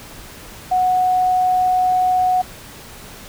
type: tone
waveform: sine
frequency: 736 Hz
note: F#5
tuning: 9 cents flat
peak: -13 dBFS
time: 0.71-2.42 s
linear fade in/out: 10 ms
effects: pink hiss -38 dBFS RMS until 3.28 s